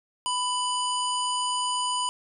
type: harmonic tone with a mistuned harmonic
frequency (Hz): 994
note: B5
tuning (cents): +11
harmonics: 1 / 3 / 5 / 7 / 9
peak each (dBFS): -27 / -30 / -37 / -38 / -34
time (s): 0.26-2.09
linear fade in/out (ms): 0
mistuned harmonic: 5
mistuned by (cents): -35
effects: none